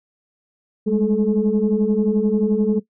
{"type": "tone cluster", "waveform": "sine", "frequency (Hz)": [202.2, 213.6, 432.8], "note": ["G#3", "G#3", "A4"], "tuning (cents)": [-46, 49, -29], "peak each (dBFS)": -19, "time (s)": [0.86, 2.8], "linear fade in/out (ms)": 20, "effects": ["noise-tail reverb RT60 0.1 s tail -18 dB re dry", "tanh soft clip ceiling -8 dBFS"]}